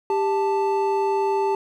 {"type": "tone pair together", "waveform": "triangle", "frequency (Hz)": [394.6, 880], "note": ["G4", "A5"], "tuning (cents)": [11, 0], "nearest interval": "octave + major second", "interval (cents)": 1389, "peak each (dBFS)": [-19, -21], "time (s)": [0.1, 1.55], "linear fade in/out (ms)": 2, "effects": []}